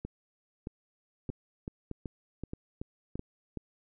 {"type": "two click trains", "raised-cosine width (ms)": 3, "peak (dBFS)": [-24, -24], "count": [7, 6], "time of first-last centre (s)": [[1.3, 3.573], [0.05, 3.156]], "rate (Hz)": [2.64, 1.61], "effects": []}